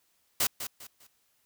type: noise with echo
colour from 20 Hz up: white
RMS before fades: -26 dBFS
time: 0.4-0.47 s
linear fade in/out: 5 ms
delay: 200 ms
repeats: 3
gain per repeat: -10 dB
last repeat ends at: 1.07 s
effects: white hiss -71 dBFS RMS until 1.45 s